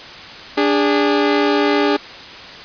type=tone pair together; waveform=sawtooth; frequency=291.7 / 408.9 Hz; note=D4 / G#4; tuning=-12 / -27 cents; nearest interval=tritone; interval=585 cents; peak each=-12 dBFS; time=0.57-1.97 s; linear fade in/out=10 ms; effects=white hiss -34 dBFS RMS until 2.64 s + resampled to 11025 Hz